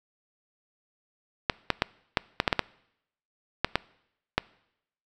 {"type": "clicks", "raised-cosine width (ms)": 0.3, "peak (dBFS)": -5, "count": 11, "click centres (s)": [1.498, 1.703, 1.821, 2.172, 2.401, 2.478, 2.528, 2.593, 3.646, 3.756, 4.38], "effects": ["noise-tail reverb RT60 0.8 s tail -23 dB re dry"]}